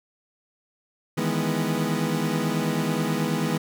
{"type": "chord", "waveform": "30% pulse", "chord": "E major seventh", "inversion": "third", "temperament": "equal with one note detuned", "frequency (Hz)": [155.56, 164.81, 207.7, 245.5], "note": ["D#3", "E3", "G#3", "B3"], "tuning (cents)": [0, 0, 0, -10], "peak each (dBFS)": -26, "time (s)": [1.17, 3.58], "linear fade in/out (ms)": 10, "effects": []}